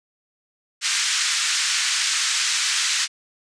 white band-pass noise, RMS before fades -22 dBFS, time 0.81-3.08 s, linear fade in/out 50 ms, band 1400 to 7400 Hz, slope 24 dB/octave, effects resampled to 22050 Hz

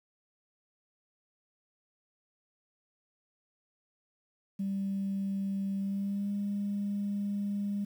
sine tone with pitch glide, 196 to 202.4 Hz, G3 to G#3, 0 to -44 cents, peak -29 dBFS, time 4.59-7.85 s, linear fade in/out 10 ms, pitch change +56 cents, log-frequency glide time 5.8-6.33 s, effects tanh soft clip ceiling -26 dBFS + 10-bit

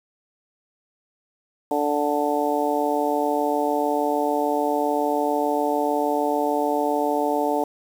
harmonic tone, 146.83 Hz, D3, in tune, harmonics 2 / 3 / 4 / 5 / 6, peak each -26 / -26 / -26 / -26 / -26 dBFS, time 1.71-7.64 s, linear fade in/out 2 ms, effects 7-bit

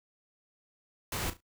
pink noise with echo, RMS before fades -34 dBFS, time 1.12-1.3 s, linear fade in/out 2 ms, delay 35 ms, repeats 3, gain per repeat -12 dB, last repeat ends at 1.405 s, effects noise-tail reverb RT60 0.1 s tail -20 dB re dry

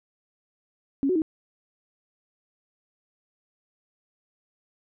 sine tone with pitch steps, 274.9 / 368.8 / 316.6 Hz, C#4 / F#4 / D#4, -14 / -6 / +30 cents, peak -20 dBFS, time 1.03-1.219 s, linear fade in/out 0 ms, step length 63 ms, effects none

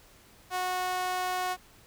sawtooth tone with high-pass filter, 366.3 Hz, F#4, 17 cents flat, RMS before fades -31 dBFS, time 0.5-1.57 s, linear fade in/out 50 ms, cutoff 780 Hz, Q 2, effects pink hiss -57 dBFS RMS until 1.86 s

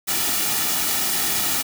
white noise with comb filter, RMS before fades -22 dBFS, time 0.07-1.63 s, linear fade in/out 20 ms, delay 1.9 ms, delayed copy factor -0.55, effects none

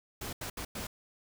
pink noise bursts at uneven times, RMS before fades -39 dBFS, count 4, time 0.21-0.33 / 0.41-0.5 / 0.57-0.65 / 0.75-0.87 s, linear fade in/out 5 ms, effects none

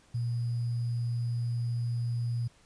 sine tone with sample-and-hold, 118.8 Hz, A#2, 33 cents sharp, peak -28 dBFS, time 0.14-2.48 s, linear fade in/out 10 ms, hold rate 4900 Hz, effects pink hiss -62 dBFS RMS until 2.65 s + resampled to 22050 Hz

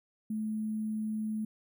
sine tone with sample-and-hold, 216 Hz, A3, 32 cents flat, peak -31 dBFS, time 0.3-1.45 s, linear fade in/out 5 ms, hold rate 11025 Hz, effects none

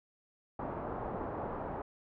white low-pass noise, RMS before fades -39 dBFS, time 0.59-1.82 s, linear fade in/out 5 ms, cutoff 1000 Hz, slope 24 dB/octave, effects none

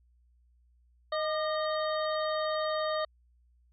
harmonic tone with a mistuned harmonic, 622.3 Hz, D#5, in tune, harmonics 1 / 2 / 3 / 5 / 6 / 7, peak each -30 / -34 / -40 / -47 / -43 / -44 dBFS, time 1.12-3.05 s, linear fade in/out 5 ms, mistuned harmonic 2, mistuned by -51 cents, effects added 60 Hz sine -62 dBFS peak until 3.72 s

